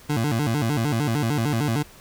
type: tone with vibrato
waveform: 25% pulse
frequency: 130 Hz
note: C3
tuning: 11 cents flat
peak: -17 dBFS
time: 0.09-1.83 s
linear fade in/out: 10 ms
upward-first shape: square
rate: 6.6 Hz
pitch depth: 230 cents each way
effects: pink hiss -48 dBFS RMS until 2 s